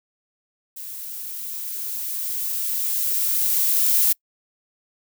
violet noise with level ramp, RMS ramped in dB -35 to -17 dBFS, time 0.76-4.13 s, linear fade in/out 10 ms, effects noise-tail reverb RT60 0.1 s tail -26 dB re dry

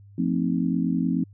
sine chord, F dominant seventh, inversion none, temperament equal with one note detuned, 174.61 / 224.2 / 261.6 / 311.1 Hz, F3 / A3 / C4 / Eb4, 0 / +33 / 0 / 0 cents, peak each -25 / -28 / -25 / -31 dBFS, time 0.18-1.24 s, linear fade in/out 5 ms, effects added 100 Hz sine -46 dBFS peak until 1.33 s

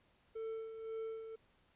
triangle tone with tremolo, 446.2 Hz, A4, 24 cents sharp, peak -37 dBFS, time 0.35-1.36 s, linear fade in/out 10 ms, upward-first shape sine, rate 1.9 Hz, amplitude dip 55%, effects pink hiss -72 dBFS RMS until 1.75 s + resampled to 8000 Hz

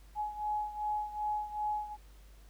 sine beating tone pair, 842 / 844.6 Hz, G#5 / G#5, +24 / +29 cents, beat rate 2.6 Hz, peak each -34 / -38 dBFS, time 0.15-1.97 s, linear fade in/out 50 ms, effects added 50 Hz sine -53 dBFS peak until 2.49 s + pink hiss -64 dBFS RMS until 2.49 s

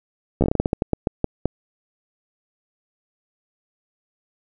slowing click train, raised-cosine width 2 ms, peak -5 dBFS, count 15, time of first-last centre 0.41-1.456 s, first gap 13 ms, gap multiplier 1.24, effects none

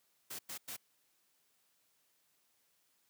white noise bursts, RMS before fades -44 dBFS, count 3, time 0.3-0.767 s, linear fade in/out 10 ms, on 91 ms, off 97 ms, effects white hiss -75 dBFS RMS until 3.09 s + high-pass 100 Hz 12 dB/octave

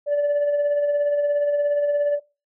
sine tone with tremolo, 581 Hz, D5, 19 cents flat, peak -14 dBFS, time 0.06-2.2 s, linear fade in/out 50 ms, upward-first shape sine, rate 17 Hz, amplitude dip 40%, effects noise-tail reverb RT60 0.3 s tail -19 dB re dry + tanh soft clip ceiling -16 dBFS

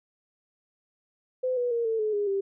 sine tone with pitch steps, 510 / 488.4 / 467.7 / 447.8 / 428.9 / 410.7 / 393.3 Hz, C5 / B4 / A#4 / A4 / A4 / G#4 / G4, -44 / -19 / +6 / +30 / -44 / -19 / +6 cents, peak -24 dBFS, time 1.43-2.41 s, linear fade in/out 10 ms, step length 140 ms, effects none

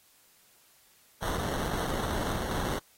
pink noise with sample-and-hold, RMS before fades -32 dBFS, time 1.22-2.79 s, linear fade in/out 10 ms, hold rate 2450 Hz, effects white hiss -62 dBFS RMS until 2.97 s + AAC 48 kbps

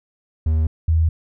triangle / sine tone pair in turn, 78.9 / 80.84 Hz, D#2 / E2, +25 / -33 cents, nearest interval unison, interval 42 cents, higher second, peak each -13 / -13 dBFS, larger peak neither, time 0.46-0.67 / 0.88-1.09 s, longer neither, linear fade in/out 5 ms, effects none

